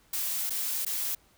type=noise with dropouts; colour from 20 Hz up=blue; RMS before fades=-31 dBFS; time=0.13-1.15 s; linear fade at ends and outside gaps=5 ms; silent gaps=0.497-0.504 / 0.85-0.863 s; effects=pink hiss -63 dBFS RMS until 1.37 s